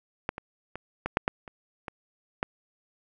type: clicks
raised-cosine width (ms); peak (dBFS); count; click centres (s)
0.5; -12 / -21 / -21 / -14 / -6 / -9 / -27 / -20 / -11; 9; 0.291 / 0.381 / 0.756 / 1.06 / 1.171 / 1.279 / 1.478 / 1.882 / 2.429
effects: none

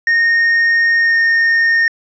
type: tone with pitch glide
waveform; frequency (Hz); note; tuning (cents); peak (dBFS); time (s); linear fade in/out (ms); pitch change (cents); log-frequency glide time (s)
triangle; 1847 to 1835.3; A#6 to A#6; -16 to -27; -8; 0.07-1.88; 2; -11; 0.98-1.17
effects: resampled to 16000 Hz

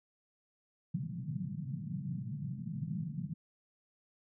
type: band-pass noise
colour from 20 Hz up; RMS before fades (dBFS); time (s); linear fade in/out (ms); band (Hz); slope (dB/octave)
white; -39; 0.94-3.34; 10; 120 to 190; 48
effects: none

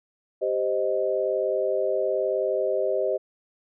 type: chord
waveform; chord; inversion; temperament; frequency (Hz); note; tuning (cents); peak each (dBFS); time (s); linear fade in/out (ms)
sine; C minor; second; equal; 392 / 523.3 / 622.3; G4 / C5 / Eb5; 0 / 0 / 0; -27 / -26 / -26; 0.41-3.18; 20
effects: none

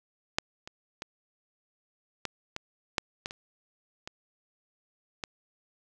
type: clicks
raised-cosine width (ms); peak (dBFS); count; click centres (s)
0.2; -7 / -24 / -19 / -14 / -17 / -8 / -16 / -24 / -21 / -16; 10; 0.385 / 0.675 / 1.021 / 2.253 / 2.564 / 2.982 / 3.259 / 3.309 / 4.075 / 5.238
effects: none

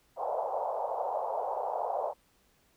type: band-pass noise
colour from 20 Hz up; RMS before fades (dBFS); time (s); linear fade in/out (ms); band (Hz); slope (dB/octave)
white; -33; 0.16-2.14; 50; 500 to 910; 48
effects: pink hiss -68 dBFS RMS until 2.76 s

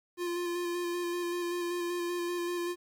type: tone with vibrato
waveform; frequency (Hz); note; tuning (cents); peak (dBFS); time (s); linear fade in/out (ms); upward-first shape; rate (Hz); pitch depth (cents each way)
square; 349.2; F4; 0; -32; 0.17-2.76; 50; square; 5.2; 15
effects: 11-bit

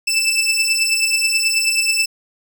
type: beating tone pair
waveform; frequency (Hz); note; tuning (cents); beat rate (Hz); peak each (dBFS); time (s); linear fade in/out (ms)
20% pulse; 2637 / 2646.3; E7 / E7; 0 / +6; 9.3; -14 / -13; 0.07-2.06; 10
effects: none

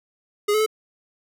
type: tone with pitch steps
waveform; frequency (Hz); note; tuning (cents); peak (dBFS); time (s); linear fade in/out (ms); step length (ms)
square; 413.8 / 430.1 / 434.7; G#4 / A4 / A4; -6 / -39 / -21; -18; 0.48-0.663; 10; 61
effects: none

